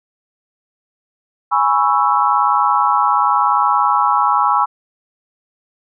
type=chord; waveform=sine; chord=C# minor seventh; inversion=second; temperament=equal; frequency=830.6 / 987.8 / 1108.7 / 1318.5 Hz; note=G#5 / B5 / C#6 / E6; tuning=0 / 0 / 0 / 0 cents; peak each=-17 dBFS; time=1.51-4.66 s; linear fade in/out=20 ms; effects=none